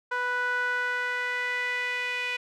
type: tone with band-pass filter sweep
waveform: sawtooth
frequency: 493.9 Hz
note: B4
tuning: in tune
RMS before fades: -29 dBFS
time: 0.11-2.37 s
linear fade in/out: 10 ms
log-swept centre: 1300 to 2400 Hz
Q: 4.2
effects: none